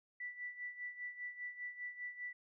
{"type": "tone with tremolo", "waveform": "sine", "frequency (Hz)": 1969, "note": "B6", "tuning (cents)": -6, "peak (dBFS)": -40, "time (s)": [0.2, 2.33], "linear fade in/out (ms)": 5, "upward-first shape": "sine", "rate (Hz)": 5, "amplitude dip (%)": 75, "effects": []}